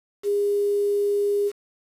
sine tone with quantisation, 407.2 Hz, G#4, 34 cents flat, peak -19 dBFS, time 0.23-1.52 s, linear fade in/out 50 ms, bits 7, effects resampled to 32000 Hz

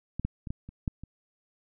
clicks, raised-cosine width 5 ms, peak -20 / -16 / -25 / -20 / -30 / -16 / -29 dBFS, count 7, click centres 0.196 / 0.25 / 0.472 / 0.505 / 0.69 / 0.878 / 1.036 s, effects none

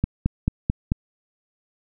click train, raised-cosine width 5 ms, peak -7 dBFS, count 5, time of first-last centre 0.04-0.919 s, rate 4.55 Hz, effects none

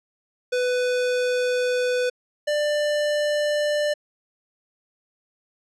square tone pair in turn, 497.5 / 593 Hz, B4 / D5, +13 / +17 cents, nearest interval minor third, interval 304 cents, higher second, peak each -21 dBFS, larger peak neither, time 0.52-2.1 / 2.47-3.94 s, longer first, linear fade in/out 10 ms, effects low-pass 7000 Hz 12 dB/octave

